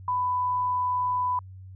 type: tone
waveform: sine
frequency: 996 Hz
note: B5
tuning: 14 cents sharp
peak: -23 dBFS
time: 0.08-1.39 s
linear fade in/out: 2 ms
effects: added 94 Hz sine -41 dBFS peak until 1.75 s